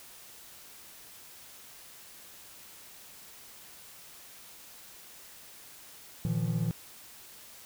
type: chord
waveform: triangle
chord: Bb suspended fourth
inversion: none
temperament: equal with one note detuned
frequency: 116.54 / 155.56 / 171.52 Hz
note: Bb2 / Eb3 / F3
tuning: 0 / 0 / -31 cents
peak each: -30 dBFS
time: 6.25-6.71 s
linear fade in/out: 0 ms
effects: white hiss -51 dBFS RMS until 7.65 s